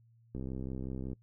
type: click train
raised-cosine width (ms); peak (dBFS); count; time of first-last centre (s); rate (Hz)
3; -27; 52; 0.35-1.131; 65.3
effects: noise-tail reverb RT60 0.1 s tail -23 dB re dry + added 115 Hz sine -61 dBFS peak until 1.22 s